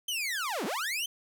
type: linear two-way sweep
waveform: sawtooth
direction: down then up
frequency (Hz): 3136 to 175.4 to 3136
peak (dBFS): -27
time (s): 0.08-1.06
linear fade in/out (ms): 5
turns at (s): 0.65
effects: none